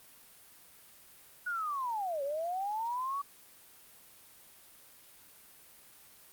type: linear two-way sweep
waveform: sine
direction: down then up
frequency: 1480 to 542 to 1148 Hz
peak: -32 dBFS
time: 1.46-3.22 s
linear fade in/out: 10 ms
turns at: 2.23 s
effects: white hiss -57 dBFS RMS until 6.32 s + Opus 32 kbps